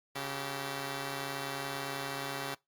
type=tone pair together; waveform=5% pulse; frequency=138.59 / 385.4 Hz; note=C#3 / G4; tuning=0 / -29 cents; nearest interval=octave + tritone; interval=1771 cents; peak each=-26 / -29 dBFS; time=0.15-2.55 s; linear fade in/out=10 ms; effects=noise-tail reverb RT60 0.2 s tail -23 dB re dry + Opus 48 kbps